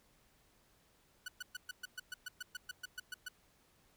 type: tone bursts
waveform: sawtooth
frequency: 1480 Hz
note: F#6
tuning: in tune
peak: -37 dBFS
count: 15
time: 1.26-3.285 s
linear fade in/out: 5 ms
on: 23 ms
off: 120 ms
effects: pink hiss -70 dBFS RMS until 3.96 s